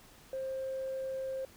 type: tone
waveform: sine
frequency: 529 Hz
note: C5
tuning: 19 cents sharp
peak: -33 dBFS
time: 0.33-1.45 s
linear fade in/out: 2 ms
effects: tanh soft clip ceiling -31 dBFS + pink hiss -58 dBFS RMS until 1.56 s